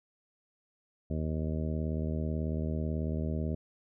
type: harmonic tone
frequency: 78.2 Hz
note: D#2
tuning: 9 cents sharp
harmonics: 1 / 2 / 3 / 4 / 5 / 6 / 7 / 8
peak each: -33 / -35 / -37 / -44 / -43 / -47 / -47 / -45 dBFS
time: 1.1-3.55 s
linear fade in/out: 5 ms
effects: none